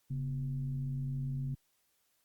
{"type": "tone with frequency modulation", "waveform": "sine", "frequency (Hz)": 136.3, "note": "C#3", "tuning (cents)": -29, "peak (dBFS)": -33, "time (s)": [0.1, 1.55], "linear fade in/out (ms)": 10, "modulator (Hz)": 107, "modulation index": 0.47, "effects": ["white hiss -75 dBFS RMS until 2.24 s", "Opus 48 kbps"]}